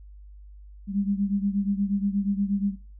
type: beating tone pair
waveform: sine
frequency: 197.5 / 205.9 Hz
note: G3 / G#3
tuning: +13 / -15 cents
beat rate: 8.4 Hz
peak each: -25 / -28 dBFS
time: 0.87-2.76 s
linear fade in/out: 50 ms
effects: noise-tail reverb RT60 0.3 s tail -17 dB re dry + added 50 Hz sine -43 dBFS peak until 2.99 s